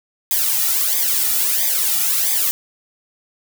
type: noise with flanger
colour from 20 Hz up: blue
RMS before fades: -18 dBFS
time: 0.31-2.51 s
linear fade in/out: 0 ms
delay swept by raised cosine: 0.71 to 1.91 ms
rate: 1.5 Hz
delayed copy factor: -1
effects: none